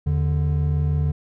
triangle tone pair together, 80.62 / 146.83 Hz, E2 / D3, -38 / 0 cents, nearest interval minor seventh, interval 1038 cents, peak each -19 dBFS, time 0.06-1.12 s, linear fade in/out 10 ms, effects none

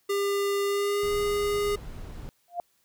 square tone with pitch glide, 400.8 to 410.2 Hz, G4 to G#4, +38 to -21 cents, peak -25 dBFS, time 0.09-1.76 s, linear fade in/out 10 ms, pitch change +41 cents, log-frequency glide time 0.65-1.12 s
brown noise, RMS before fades -39 dBFS, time 1.03-2.29 s, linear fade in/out 0 ms
sine tone with exponential growth, 698 Hz, F5, 1 cent flat, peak -24 dBFS, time 2.48-2.6 s, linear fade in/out 1 ms, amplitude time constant 26 ms
effects white hiss -69 dBFS RMS until 2.84 s

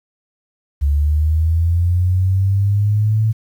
sine linear sweep, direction up, 70.2 to 111.2 Hz, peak -12 dBFS, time 0.81-3.33 s, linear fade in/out 20 ms, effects 8-bit

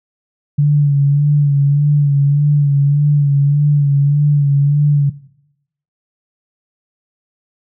sine tone with vibrato, 143.8 Hz, D3, 36 cents flat, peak -8 dBFS, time 0.58-5.1 s, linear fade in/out 10 ms, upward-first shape sine, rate 1.7 Hz, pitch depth 39 cents each way, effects noise-tail reverb RT60 0.8 s tail -18 dB re dry

